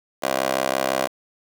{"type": "tone with high-pass filter", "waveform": "15% pulse", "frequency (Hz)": 65.9, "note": "C2", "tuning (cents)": 13, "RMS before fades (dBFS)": -23, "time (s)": [0.22, 1.08], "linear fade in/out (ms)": 20, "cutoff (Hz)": 530, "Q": 1.8, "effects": ["7-bit"]}